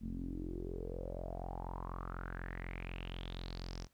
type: tone with low-pass filter sweep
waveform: sawtooth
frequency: 44.08 Hz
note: F1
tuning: 17 cents sharp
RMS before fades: -43 dBFS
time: 0-3.88 s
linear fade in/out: 50 ms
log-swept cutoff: 220 to 5800 Hz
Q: 6.8
effects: pink hiss -75 dBFS RMS until 3.93 s